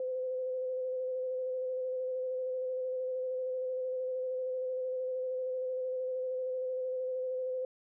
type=tone with vibrato; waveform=sine; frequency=512 Hz; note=C5; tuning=38 cents flat; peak=-32 dBFS; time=0-7.65 s; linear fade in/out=2 ms; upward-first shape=square; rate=13 Hz; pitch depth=15 cents each way; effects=none